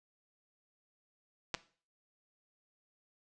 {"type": "clicks", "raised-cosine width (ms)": 0.2, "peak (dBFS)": -17, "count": 2, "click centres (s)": [1.542, 1.548], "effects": ["noise-tail reverb RT60 0.4 s tail -17 dB re dry", "resampled to 22050 Hz"]}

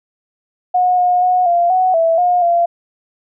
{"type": "tone with pitch steps", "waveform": "sine", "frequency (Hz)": [726, 719, 729, 693, 742, 659, 715, 688], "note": ["F#5", "F#5", "F#5", "F5", "F#5", "E5", "F5", "F5"], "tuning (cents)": [-33, -50, -26, -14, 5, -1, 41, -26], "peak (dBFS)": -10, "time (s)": [0.74, 2.66], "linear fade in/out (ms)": 10, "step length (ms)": 240, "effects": []}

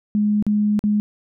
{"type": "tone with dropouts", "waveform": "sine", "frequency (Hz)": 209, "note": "G#3", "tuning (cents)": 11, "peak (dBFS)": -15, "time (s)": [0.15, 1], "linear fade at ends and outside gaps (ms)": 0, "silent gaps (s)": [[0.425, 0.466], [0.792, 0.839]], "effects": []}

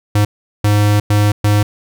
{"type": "tone bursts at uneven times", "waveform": "square", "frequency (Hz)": 103.83, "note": "G#2", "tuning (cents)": 0, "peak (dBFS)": -10, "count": 4, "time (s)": [[0.15, 0.25], [0.64, 1], [1.1, 1.32], [1.44, 1.63]], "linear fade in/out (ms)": 5, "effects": []}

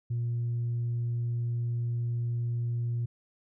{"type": "tone", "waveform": "sine", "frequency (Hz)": 118.7, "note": "A#2", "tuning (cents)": 32, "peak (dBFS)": -26, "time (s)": [0.1, 3.06], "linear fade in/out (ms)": 10, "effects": ["tanh soft clip ceiling -25 dBFS"]}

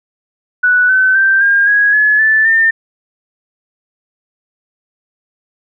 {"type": "tone with pitch steps", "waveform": "sine", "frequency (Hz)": [1480, 1522.5, 1566.2, 1611.2, 1657.4, 1705, 1753.9, 1804.3], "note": ["F#6", "F#6", "G6", "G6", "G#6", "G#6", "A6", "A6"], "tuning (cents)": [0, 49, -2, 47, -4, 45, -6, 43], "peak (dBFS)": -7, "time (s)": [0.63, 2.71], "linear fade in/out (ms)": 10, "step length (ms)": 260, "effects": []}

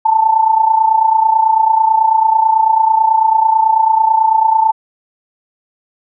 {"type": "tone with amplitude modulation", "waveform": "sine", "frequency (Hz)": 884, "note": "A5", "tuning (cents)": 8, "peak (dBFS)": -5, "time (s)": [0.05, 4.72], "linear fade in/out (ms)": 10, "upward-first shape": "sine", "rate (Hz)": 29.1, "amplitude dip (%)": 70, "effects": []}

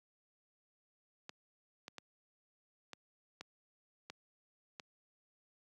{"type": "clicks", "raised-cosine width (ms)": 0.2, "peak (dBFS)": -28, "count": 7, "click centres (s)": [1.294, 1.881, 1.983, 2.933, 3.41, 4.1, 4.798], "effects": ["high-pass 150 Hz 12 dB/octave"]}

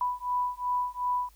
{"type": "beating tone pair", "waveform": "sine", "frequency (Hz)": [987.8, 990.5], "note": ["B5", "B5"], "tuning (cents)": [0, 5], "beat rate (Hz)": 2.7, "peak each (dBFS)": -30, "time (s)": [0.01, 1.29], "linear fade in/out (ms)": 2, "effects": ["added 50 Hz sine -56 dBFS peak until 1.35 s", "white hiss -63 dBFS RMS until 1.35 s"]}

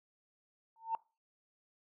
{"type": "tone with exponential growth", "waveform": "sine", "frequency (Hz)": 900, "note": "A5", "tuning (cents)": 39, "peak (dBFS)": -27, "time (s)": [0.76, 0.95], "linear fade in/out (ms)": 1, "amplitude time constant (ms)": 40, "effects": ["noise-tail reverb RT60 0.3 s tail -22 dB re dry", "tanh soft clip ceiling -25 dBFS"]}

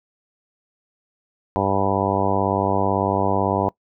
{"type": "harmonic tone", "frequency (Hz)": 98, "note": "G2", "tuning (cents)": 0, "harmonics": [1, 2, 3, 4, 5, 6, 7, 8, 9, 10], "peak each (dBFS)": [-27, -27, -27, -27, -27, -27, -27, -27, -27, -27], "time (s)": [1.56, 3.69], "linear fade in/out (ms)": 0, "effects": ["noise-tail reverb RT60 0.1 s tail -21 dB re dry"]}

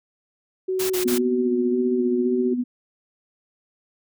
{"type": "tone with vibrato", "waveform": "sine", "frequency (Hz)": 370, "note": "F#4", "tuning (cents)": 0, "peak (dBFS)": -21, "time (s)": [0.68, 2.54], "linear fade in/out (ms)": 10, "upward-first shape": "square", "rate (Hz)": 1.9, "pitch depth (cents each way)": 22}
{"type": "noise bursts", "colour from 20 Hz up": "white", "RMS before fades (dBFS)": -28, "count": 3, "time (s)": [0.79, 1.184], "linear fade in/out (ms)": 10, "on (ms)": 110, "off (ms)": 32}
{"type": "tone with tremolo", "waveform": "sine", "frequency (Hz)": 246.9, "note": "B3", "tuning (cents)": 0, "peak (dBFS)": -19, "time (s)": [1.05, 2.64], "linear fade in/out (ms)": 10, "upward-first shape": "sine", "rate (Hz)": 15, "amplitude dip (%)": 50}
{"effects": []}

